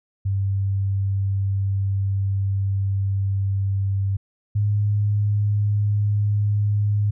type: tone pair in turn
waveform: sine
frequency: 98 / 103.47 Hz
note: G2 / G#2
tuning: 0 / -6 cents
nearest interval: minor second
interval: 94 cents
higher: second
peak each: -19 / -17 dBFS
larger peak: second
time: 0.25-4.17 / 4.55-7.11 s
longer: first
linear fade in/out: 10 ms
effects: none